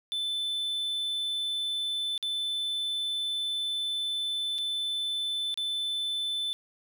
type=tone with dropouts; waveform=triangle; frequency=3520 Hz; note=A7; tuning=in tune; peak=-27 dBFS; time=0.12-6.53 s; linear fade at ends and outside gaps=0 ms; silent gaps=2.178-2.227 / 4.582-4.586 / 5.542-5.575 s; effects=none